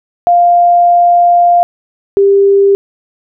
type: tone pair in turn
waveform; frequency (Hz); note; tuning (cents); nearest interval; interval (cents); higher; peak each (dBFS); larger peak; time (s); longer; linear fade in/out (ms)
sine; 699 / 396.8; F5 / G4; +1 / +21; minor seventh; 980; first; -4; neither; 0.27-1.63 / 2.17-2.75; first; 0
effects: none